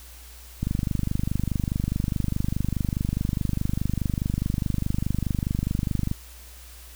click train, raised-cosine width 5 ms, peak -12 dBFS, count 137, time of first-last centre 0.63-6.114 s, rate 24.8 Hz, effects added 60 Hz sine -44 dBFS peak until 6.95 s + white hiss -48 dBFS RMS until 6.95 s

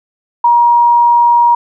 sine tone, 950 Hz, A#5, 33 cents sharp, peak -5 dBFS, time 0.44-1.55 s, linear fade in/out 5 ms, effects none

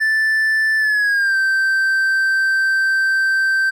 triangle tone with pitch glide, 1760 to 1559 Hz, A6 to G6, 0 to -10 cents, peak -12 dBFS, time 0-3.71 s, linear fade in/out 20 ms, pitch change -210 cents, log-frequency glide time 0.78-1.37 s, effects none

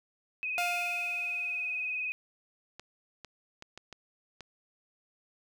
sine tone with vibrato, 2519 Hz, D#7, 21 cents sharp, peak -31 dBFS, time 0.43-2.12 s, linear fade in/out 0 ms, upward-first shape sine, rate 20 Hz, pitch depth 45 cents each way
sawtooth tone with exponential decay, 704 Hz, F5, 14 cents sharp, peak -25 dBFS, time 0.58-2.06 s, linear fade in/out 0 ms, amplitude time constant 320 ms
clicks, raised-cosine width 0.2 ms, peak -27 dBFS, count 6, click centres 2.796 / 3.247 / 3.624 / 3.776 / 3.927 / 4.407 s
effects none

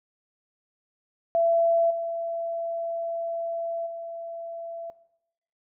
sine tone with level steps, 671 Hz, E5, 31 cents sharp, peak -19 / -28 / -34 dBFS, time 1.35-4.9 s, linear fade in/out 0 ms, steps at 1.9 / 3.86 s, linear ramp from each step 10 ms, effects noise-tail reverb RT60 0.8 s tail -18 dB re dry

